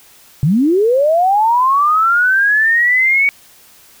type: linear sweep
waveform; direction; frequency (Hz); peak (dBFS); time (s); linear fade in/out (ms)
sine; up; 129.6 to 2255; -9; 0.43-3.29; 0
effects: white hiss -45 dBFS RMS until 4 s